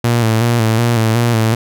sawtooth tone with vibrato, 115 Hz, A#2, 23 cents flat, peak -7 dBFS, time 0.04-1.55 s, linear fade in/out 5 ms, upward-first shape square, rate 2.7 Hz, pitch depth 52 cents each way, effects none

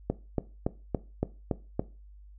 click train, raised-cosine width 2 ms, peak -13 dBFS, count 7, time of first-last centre 0.1-1.795 s, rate 3.54 Hz, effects noise-tail reverb RT60 0.3 s tail -17 dB re dry + added 50 Hz sine -48 dBFS peak until 2.38 s

